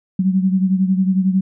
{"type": "beating tone pair", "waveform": "sine", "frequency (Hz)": [186.9, 197.9], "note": ["F#3", "G3"], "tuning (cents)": [18, 17], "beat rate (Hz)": 11, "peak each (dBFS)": [-14, -20], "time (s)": [0.19, 1.41], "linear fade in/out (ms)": 5, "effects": []}